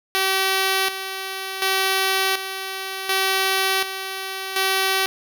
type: tone with tremolo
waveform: 5% pulse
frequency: 383.3 Hz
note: G4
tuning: 39 cents flat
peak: -7 dBFS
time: 0.15-5.06 s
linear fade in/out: 0 ms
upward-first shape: square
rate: 0.68 Hz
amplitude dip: 65%
effects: none